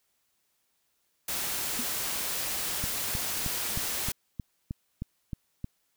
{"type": "noise", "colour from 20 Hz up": "white", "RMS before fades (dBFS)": -32, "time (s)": [1.28, 4.12], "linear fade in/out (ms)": 5}
{"type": "tone with exponential decay", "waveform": "sine", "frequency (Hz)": 242.7, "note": "B3", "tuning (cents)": -30, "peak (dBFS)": -29, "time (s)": [1.79, 1.89], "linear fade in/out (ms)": 0, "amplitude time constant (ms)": 21}
{"type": "click train", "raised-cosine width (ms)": 5, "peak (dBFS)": -21, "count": 10, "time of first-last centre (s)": [2.84, 5.644], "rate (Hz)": 3.21}
{"effects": ["white hiss -74 dBFS RMS until 5.96 s"]}